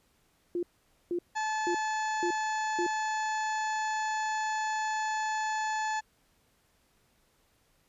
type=tone bursts; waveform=sine; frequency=349.2 Hz; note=F4; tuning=in tune; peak=-28 dBFS; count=5; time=0.55-2.865 s; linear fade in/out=2 ms; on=79 ms; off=480 ms
type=harmonic tone; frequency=866 Hz; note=A5; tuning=28 cents flat; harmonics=1 / 2 / 3 / 4 / 5 / 6 / 7 / 8; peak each=-30 / -35 / -46 / -50 / -47 / -54 / -53 / -44 dBFS; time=1.35-6.01 s; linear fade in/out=20 ms
effects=pink hiss -69 dBFS RMS until 7.88 s + resampled to 32000 Hz